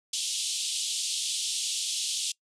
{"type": "band-pass noise", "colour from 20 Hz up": "pink", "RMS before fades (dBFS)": -31, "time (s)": [0.13, 2.32], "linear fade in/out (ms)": 5, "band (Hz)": [3000, 9700], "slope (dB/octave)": 48, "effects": ["noise-tail reverb RT60 0.1 s tail -23 dB re dry"]}